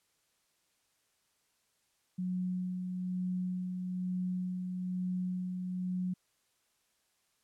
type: tone with tremolo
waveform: sine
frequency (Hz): 182.4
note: F#3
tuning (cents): -24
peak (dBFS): -31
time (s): 2.18-6.14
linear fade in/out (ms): 10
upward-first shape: sine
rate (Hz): 1.1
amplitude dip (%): 35
effects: white hiss -75 dBFS RMS until 7.43 s + low-pass 11000 Hz 12 dB/octave